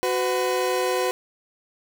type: tone pair together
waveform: 30% pulse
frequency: 370 / 503.8 Hz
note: F#4 / B4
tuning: 0 / +34 cents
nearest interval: perfect fourth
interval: 534 cents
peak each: -22 / -21 dBFS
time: 0.03-1.11 s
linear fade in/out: 0 ms
effects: none